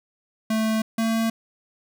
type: tone pair in turn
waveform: square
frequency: 220 / 225.4 Hz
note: A3 / A3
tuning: 0 / +42 cents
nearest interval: unison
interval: 42 cents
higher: second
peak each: -21 dBFS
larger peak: neither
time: 0.5-0.82 / 0.98-1.3 s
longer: neither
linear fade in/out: 5 ms
effects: none